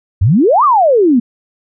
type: exponential two-way sweep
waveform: sine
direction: up then down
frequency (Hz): 82.8 to 1243 to 225.1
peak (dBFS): -6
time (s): 0.21-1.2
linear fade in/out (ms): 10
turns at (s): 0.64
effects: none